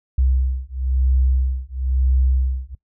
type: beating tone pair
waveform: sine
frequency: 64.2 / 65.2 Hz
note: C2 / C2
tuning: -32 / -5 cents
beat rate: 1 Hz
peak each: -19 dBFS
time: 0.18-2.75 s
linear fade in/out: 5 ms
effects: noise-tail reverb RT60 0.1 s tail -20 dB re dry